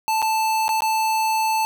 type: tone with dropouts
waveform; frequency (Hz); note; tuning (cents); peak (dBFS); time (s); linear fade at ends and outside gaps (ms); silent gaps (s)
square; 880; A5; 0; -19; 0.08-1.65; 0; 0.219-0.225 / 0.681-0.691 / 0.806-0.821
effects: none